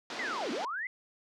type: band-pass noise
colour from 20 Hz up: pink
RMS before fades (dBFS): -40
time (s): 0.1-0.65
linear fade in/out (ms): 2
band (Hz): 260 to 5500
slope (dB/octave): 24
type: linear two-way sweep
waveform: sine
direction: down then up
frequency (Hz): 2091 to 207.7 to 2091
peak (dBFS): -33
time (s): 0.19-0.87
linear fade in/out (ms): 2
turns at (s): 0.51
effects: none